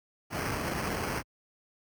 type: noise with sample-and-hold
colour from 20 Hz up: pink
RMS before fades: -32 dBFS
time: 0.3-1.23 s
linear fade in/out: 50 ms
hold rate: 3675 Hz
effects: high-pass 60 Hz 12 dB/octave